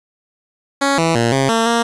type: tone with pitch steps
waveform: 10% pulse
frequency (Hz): 277.8 / 164.5 / 116.9 / 135.1 / 227.2 / 233.1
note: C#4 / E3 / A#2 / C#3 / A#3 / A#3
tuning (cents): +4 / -3 / +5 / -44 / -44 / 0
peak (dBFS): -5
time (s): 0.81-1.83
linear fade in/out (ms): 10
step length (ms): 170
effects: resampled to 22050 Hz + 7-bit